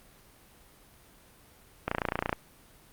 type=click train; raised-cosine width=0.5 ms; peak=-12 dBFS; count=14; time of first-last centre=1.88-2.328 s; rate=29 Hz; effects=pink hiss -57 dBFS RMS until 2.92 s + Opus 32 kbps